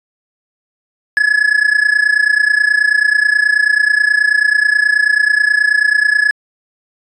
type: tone with amplitude modulation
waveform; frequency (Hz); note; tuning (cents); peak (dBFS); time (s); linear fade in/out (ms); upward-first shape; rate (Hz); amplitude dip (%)
triangle; 1700; G#6; +40; -4; 1.17-6.31; 0; sine; 29.3; 85
effects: resampled to 24000 Hz